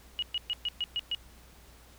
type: tone bursts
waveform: sine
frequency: 2900 Hz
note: F#7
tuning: 35 cents flat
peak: -28 dBFS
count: 7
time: 0.19-1.148 s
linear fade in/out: 0 ms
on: 34 ms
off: 120 ms
effects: added 60 Hz sine -55 dBFS peak until 1.98 s + pink hiss -57 dBFS RMS until 1.98 s